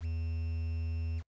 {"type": "tone with quantisation", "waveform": "triangle", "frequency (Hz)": 82, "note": "E2", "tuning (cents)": -9, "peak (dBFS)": -30, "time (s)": [0, 1.23], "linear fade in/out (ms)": 50, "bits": 9, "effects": ["noise-tail reverb RT60 0.1 s tail -25 dB re dry", "resampled to 16000 Hz"]}